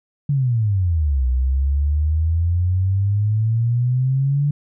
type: exponential two-way sweep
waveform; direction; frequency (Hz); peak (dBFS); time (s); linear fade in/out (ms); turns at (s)
sine; down then up; 146.7 to 62.1 to 146.7; -15; 0.29-4.51; 5; 1.27
effects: none